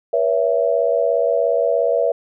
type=tone cluster; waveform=sine; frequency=481 / 558 / 664 Hz; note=B4 / C#5 / E5; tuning=-46 / +11 / +12 cents; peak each=-19 dBFS; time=0.13-2.12 s; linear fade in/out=5 ms; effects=none